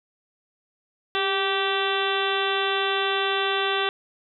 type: harmonic tone with a mistuned harmonic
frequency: 387.8 Hz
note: G4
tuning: 19 cents flat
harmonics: 1 / 2 / 3 / 4 / 5 / 6 / 7 / 8 / 9 / 10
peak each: -27 / -30 / -29 / -30 / -33 / -39 / -31 / -34 / -30 / -39 dBFS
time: 1.15-3.89 s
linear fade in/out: 0 ms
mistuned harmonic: 1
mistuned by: +37 cents
effects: none